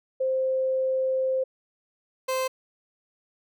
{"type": "tone pair in turn", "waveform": ["sine", "30% pulse"], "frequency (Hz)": [523.3, 520.4], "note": ["C5", "C5"], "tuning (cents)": [0, -9], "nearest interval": "unison", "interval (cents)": 9, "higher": "first", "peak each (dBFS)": -22, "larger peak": "neither", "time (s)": [[0.2, 1.44], [2.28, 2.48]], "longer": "first", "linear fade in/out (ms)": 10, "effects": []}